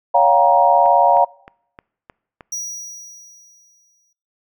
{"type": "chord", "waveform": "sine", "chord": "G half-diminished seventh", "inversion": "second", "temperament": "just", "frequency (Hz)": [564.5, 705.6, 784, 940.8], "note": ["Db5", "F5", "G5", "Bb5"], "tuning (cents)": [31, 18, 0, 16], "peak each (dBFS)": [-17, -14, -18, -14], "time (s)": [0.14, 1.25], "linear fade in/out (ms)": 10}
{"type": "click train", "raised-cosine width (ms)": 0.5, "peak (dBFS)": -22, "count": 6, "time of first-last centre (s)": [0.86, 2.408], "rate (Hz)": 3.23}
{"type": "tone with exponential decay", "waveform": "square", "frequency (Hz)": 5790, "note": "F#8", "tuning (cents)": -38, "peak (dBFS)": -22, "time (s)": [2.52, 4.13], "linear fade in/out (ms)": 5, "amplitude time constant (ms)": 350}
{"effects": ["noise-tail reverb RT60 0.7 s tail -24 dB re dry"]}